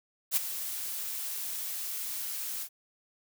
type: noise with ADSR envelope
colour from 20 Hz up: blue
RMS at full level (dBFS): -24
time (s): 0.31-2.69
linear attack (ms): 55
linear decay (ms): 17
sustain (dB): -12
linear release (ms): 67
effects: none